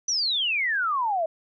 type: exponential sweep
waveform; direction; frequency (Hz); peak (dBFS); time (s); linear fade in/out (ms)
sine; down; 6070 to 622.3; -22; 0.08-1.26; 5
effects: none